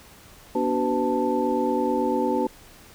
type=tone cluster; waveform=sine; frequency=242.2 / 291.2 / 378.4 / 502 / 882 Hz; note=B3 / D4 / F#4 / B4 / A5; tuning=-34 / -15 / +39 / +28 / +4 cents; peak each=-27 dBFS; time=0.55-2.47 s; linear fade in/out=5 ms; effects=pink hiss -49 dBFS RMS until 2.94 s